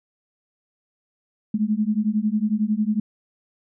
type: beating tone pair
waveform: sine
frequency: 207.7 / 218.7 Hz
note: G#3 / A3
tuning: 0 / -10 cents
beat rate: 11 Hz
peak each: -22 dBFS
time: 1.54-3 s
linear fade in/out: 5 ms
effects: none